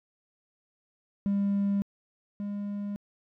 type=tone pair in turn; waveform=triangle; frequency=200.1 / 203.4 Hz; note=G3 / G#3; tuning=+36 / -36 cents; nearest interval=unison; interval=28 cents; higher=second; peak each=-21 / -29 dBFS; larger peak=first; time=1.26-1.82 / 2.4-2.96 s; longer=neither; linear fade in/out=0 ms; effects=tanh soft clip ceiling -19 dBFS